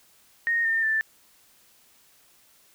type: tone with pitch steps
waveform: sine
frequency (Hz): 1857 / 1811.4 / 1767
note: A#6 / A6 / A6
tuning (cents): -7 / +50 / +7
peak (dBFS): -21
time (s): 0.47-1.01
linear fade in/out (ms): 0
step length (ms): 180
effects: white hiss -59 dBFS RMS until 2.74 s